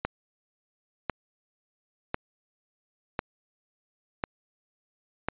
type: click train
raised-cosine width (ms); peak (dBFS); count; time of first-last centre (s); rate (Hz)
0.5; -12; 6; 0.05-5.286; 0.955
effects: resampled to 8000 Hz